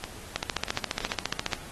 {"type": "two click trains", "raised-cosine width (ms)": 0.2, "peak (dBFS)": [-9, -15], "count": [18, 5], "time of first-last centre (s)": [[0.36, 1.532], [0.04, 1.326]], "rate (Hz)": [14.5, 3.11], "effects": ["pink hiss -45 dBFS RMS until 1.71 s", "AAC 32 kbps"]}